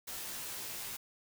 white noise with comb filter, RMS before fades -42 dBFS, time 0.07-0.97 s, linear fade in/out 10 ms, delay 16 ms, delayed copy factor -0.85, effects none

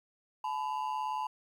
triangle ring-modulated tone, 932.3 Hz, A#5, in tune, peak -27 dBFS, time 0.44-1.27 s, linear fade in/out 5 ms, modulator 68.7 Hz, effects 11-bit

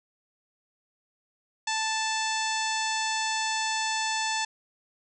harmonic tone, 880 Hz, A5, in tune, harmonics 1 / 2 / 3 / 4 / 5 / 6 / 7 / 8 / 9, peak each -30 / -33 / -35 / -36 / -37 / -38 / -38 / -39 / -40 dBFS, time 1.67-4.45 s, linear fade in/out 5 ms, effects none

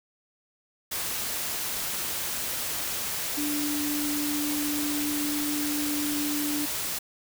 sine tone in noise, 294.1 Hz, D4, 3 cents sharp, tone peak -28 dBFS, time 3.37-6.66 s, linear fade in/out 10 ms, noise white, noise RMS -31 dBFS, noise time 0.91-6.99 s, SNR 0 dB, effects none

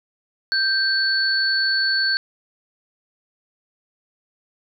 sine tone pair together, 1568 / 4435 Hz, G6 / C#8, 0 / 0 cents, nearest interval octave + tritone, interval 1800 cents, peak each -20 dBFS, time 0.52-2.17 s, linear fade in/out 0 ms, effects none

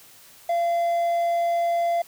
triangle tone, 685 Hz, F5, 34 cents flat, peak -18 dBFS, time 0.49-2.02 s, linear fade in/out 5 ms, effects white hiss -50 dBFS RMS until 2.07 s

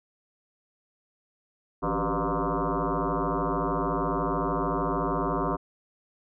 sine tone with frequency modulation, 378.2 Hz, F#4, 38 cents sharp, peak -24 dBFS, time 1.82-5.57 s, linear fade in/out 20 ms, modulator 110 Hz, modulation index 7.6, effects none

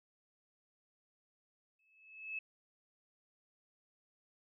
sine tone with exponential growth, 2599 Hz, E7, 25 cents flat, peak -36 dBFS, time 1.79-2.39 s, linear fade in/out 5 ms, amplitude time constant 130 ms, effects none

